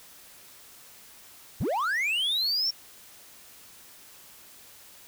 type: linear sweep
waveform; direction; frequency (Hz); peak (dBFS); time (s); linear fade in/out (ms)
triangle; up; 52 to 5560; -23; 1.6-2.71; 10
effects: white hiss -51 dBFS RMS until 5.07 s